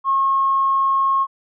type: tone with tanh clipping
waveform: triangle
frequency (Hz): 1084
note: C#6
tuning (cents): -39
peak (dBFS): -14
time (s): 0.04-1.27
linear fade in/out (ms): 50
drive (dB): 2
effects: resampled to 8000 Hz